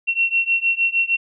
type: beating tone pair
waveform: sine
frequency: 2721 / 2727.5 Hz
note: F7 / F7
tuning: -46 / -42 cents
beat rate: 6.5 Hz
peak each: -19 / -20 dBFS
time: 0.07-1.17 s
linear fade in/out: 20 ms
effects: none